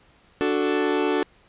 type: chord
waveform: 40% pulse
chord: D major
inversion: none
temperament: equal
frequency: 293.7 / 370 / 440 Hz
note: D4 / F#4 / A4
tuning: 0 / 0 / 0 cents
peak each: -24 dBFS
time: 0.41-1.23 s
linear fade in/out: 0 ms
effects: pink hiss -57 dBFS RMS until 1.48 s + resampled to 8000 Hz